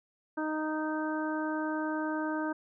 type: harmonic tone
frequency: 310 Hz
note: D#4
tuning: 6 cents flat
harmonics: 1 / 2 / 3 / 4 / 5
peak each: -32 / -38 / -38 / -42 / -39 dBFS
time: 0.37-2.53 s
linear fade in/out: 10 ms
effects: none